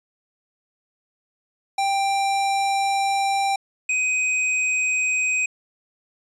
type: tone pair in turn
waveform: square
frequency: 788 / 2510 Hz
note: G5 / D#7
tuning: +9 / +15 cents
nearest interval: octave + minor sixth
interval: 2006 cents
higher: second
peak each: -20 dBFS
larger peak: neither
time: 1.78-3.56 / 3.89-5.46 s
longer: first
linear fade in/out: 5 ms
effects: resampled to 22050 Hz

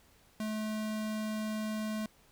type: tone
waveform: square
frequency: 215.7 Hz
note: A3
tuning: 34 cents flat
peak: -34 dBFS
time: 0.4-2.06 s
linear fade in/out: 2 ms
effects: pink hiss -64 dBFS RMS until 2.31 s

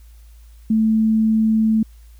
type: tone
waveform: sine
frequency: 220 Hz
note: A3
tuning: in tune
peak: -13 dBFS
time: 0.7-1.83 s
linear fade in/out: 5 ms
effects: added 56 Hz sine -41 dBFS peak until 2.19 s + white hiss -58 dBFS RMS until 2.19 s

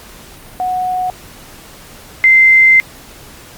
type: tone pair in turn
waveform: sine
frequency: 735 / 2079 Hz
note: F#5 / C7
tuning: -12 / -12 cents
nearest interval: octave + tritone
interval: 1800 cents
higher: second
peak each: -14 / -4 dBFS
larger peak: second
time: 0.6-1.1 / 2.24-2.8 s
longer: second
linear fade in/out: 0 ms
effects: pink hiss -37 dBFS RMS until 3.57 s + Opus 48 kbps

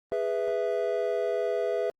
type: chord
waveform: triangle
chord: E major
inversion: first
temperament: just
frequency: 412 / 494.4 / 659.3 Hz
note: G#4 / B4 / E5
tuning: -14 / +2 / 0 cents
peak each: -28 dBFS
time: 0.12-1.9 s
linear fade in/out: 0 ms
effects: Opus 24 kbps

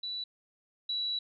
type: tone pair in turn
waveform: sine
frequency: 3951 / 3924 Hz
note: B7 / B7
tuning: 0 / -12 cents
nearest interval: unison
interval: 12 cents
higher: first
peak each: -34 / -30 dBFS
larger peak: second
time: 0.03-0.24 / 0.89-1.19 s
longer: second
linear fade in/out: 5 ms
effects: none

